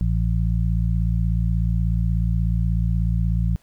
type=harmonic tone; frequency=56.5 Hz; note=A1; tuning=47 cents sharp; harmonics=1 / 2 / 3; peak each=-20 / -23 / -25 dBFS; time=0.01-3.56 s; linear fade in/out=0 ms; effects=pink hiss -60 dBFS RMS until 3.62 s